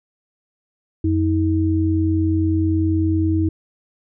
sine tone pair together, 89.6 / 319.3 Hz, F2 / D#4, +45 / +45 cents, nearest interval octave + minor seventh, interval 2200 cents, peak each -18 dBFS, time 1.04-3.49 s, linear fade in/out 5 ms, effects none

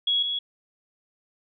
sine tone pair in turn, 3335 / 3350 Hz, G#7 / G#7, +7 / +14 cents, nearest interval unison, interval 7 cents, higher second, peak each -20 / -25 dBFS, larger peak first, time 0.07-0.23 / 0.23-0.39 s, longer neither, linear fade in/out 5 ms, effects none

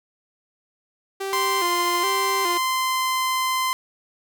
sawtooth tone with vibrato, 370 Hz, F#4, in tune, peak -22 dBFS, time 1.2-2.58 s, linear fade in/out 10 ms, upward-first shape square, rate 1.2 Hz, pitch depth 89 cents each way
sawtooth tone with pitch glide, 1041 to 1035 Hz, C6 to C6, -9 to -19 cents, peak -17 dBFS, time 1.33-3.73 s, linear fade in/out 0 ms, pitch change -10 cents, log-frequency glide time 1.83-3.21 s
effects none

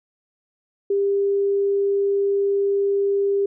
sine tone, 398.7 Hz, G4, 29 cents sharp, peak -17 dBFS, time 0.9-3.46 s, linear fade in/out 5 ms, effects none

